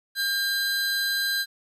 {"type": "tone pair together", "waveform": "45% pulse", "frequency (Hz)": [1603, 4039], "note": ["G6", "B7"], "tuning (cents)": [38, 38], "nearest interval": "octave + major third", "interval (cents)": 1600, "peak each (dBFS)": [-26, -26], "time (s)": [0.15, 1.46], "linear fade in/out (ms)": 50, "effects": ["resampled to 32000 Hz", "10-bit"]}